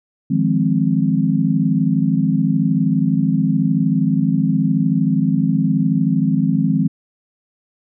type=chord; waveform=sine; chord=F minor seventh; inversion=third; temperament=equal; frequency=155.56 / 174.61 / 207.7 / 261.6 Hz; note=Eb3 / F3 / Ab3 / C4; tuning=0 / 0 / 0 / 0 cents; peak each=-19 dBFS; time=0.3-6.88 s; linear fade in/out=10 ms; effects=none